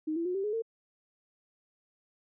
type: tone with pitch steps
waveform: sine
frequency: 311.1 / 335.4 / 361.5 / 389.7 / 420.1 / 452.9 Hz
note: D#4 / E4 / F#4 / G4 / G#4 / A#4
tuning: 0 / +30 / -40 / -10 / +20 / -50 cents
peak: -29 dBFS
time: 0.07-0.622 s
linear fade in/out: 10 ms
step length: 92 ms
effects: none

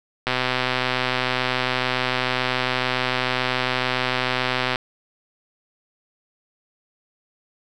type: click train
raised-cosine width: 0.3 ms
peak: -5 dBFS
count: 571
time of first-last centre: 0.27-4.758 s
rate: 127 Hz
effects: none

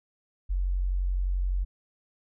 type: tone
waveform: sine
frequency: 45.79 Hz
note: F#1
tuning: 17 cents flat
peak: -24 dBFS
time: 0.49-1.65 s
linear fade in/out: 20 ms
effects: none

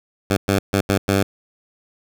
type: tone bursts at uneven times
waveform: 10% pulse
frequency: 98 Hz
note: G2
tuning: in tune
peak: -7 dBFS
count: 5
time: 0.3-0.37 / 0.48-0.59 / 0.73-0.81 / 0.89-0.98 / 1.08-1.23 s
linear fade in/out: 5 ms
effects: none

